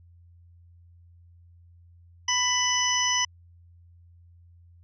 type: harmonic tone with a mistuned harmonic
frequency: 993 Hz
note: B5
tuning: 9 cents sharp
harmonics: 1 / 2 / 3 / 5 / 6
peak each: -29 / -29 / -27 / -31 / -27 dBFS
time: 2.28-3.25 s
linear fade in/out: 5 ms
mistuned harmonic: 5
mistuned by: +75 cents
effects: added 86 Hz sine -51 dBFS peak until 4.83 s